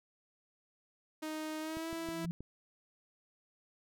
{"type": "tone with pitch glide", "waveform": "sawtooth", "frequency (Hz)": [311.1, 329.6], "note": ["D#4", "E4"], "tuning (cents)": [0, 0], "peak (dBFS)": -34, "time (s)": [1.22, 2.26], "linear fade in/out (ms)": 10, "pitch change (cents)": 100, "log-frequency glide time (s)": [1.6, 1.9]}
{"type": "click train", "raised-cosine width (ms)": 3, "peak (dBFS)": -33, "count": 5, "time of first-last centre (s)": [1.77, 2.406], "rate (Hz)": 6.29}
{"type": "tone with exponential growth", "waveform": "sine", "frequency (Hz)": 170, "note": "F3", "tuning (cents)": -46, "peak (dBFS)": -32, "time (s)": [1.9, 2.31], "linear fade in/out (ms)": 0, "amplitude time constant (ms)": 88}
{"effects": []}